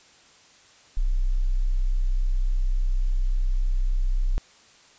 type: tone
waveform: sine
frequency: 31.77 Hz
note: B0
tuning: 50 cents sharp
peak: -19 dBFS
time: 0.97-4.38 s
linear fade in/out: 0 ms
effects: white hiss -54 dBFS RMS until 4.98 s + resampled to 16000 Hz